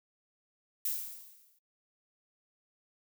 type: noise with exponential decay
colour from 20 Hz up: violet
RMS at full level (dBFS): -31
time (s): 0.85-1.59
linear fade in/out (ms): 5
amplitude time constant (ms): 160
effects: noise-tail reverb RT60 0.1 s tail -23 dB re dry